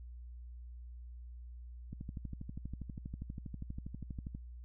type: click train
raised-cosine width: 5 ms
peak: -30 dBFS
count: 31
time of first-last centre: 1.93-4.349 s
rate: 12.4 Hz
effects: added 60 Hz sine -46 dBFS peak until 4.64 s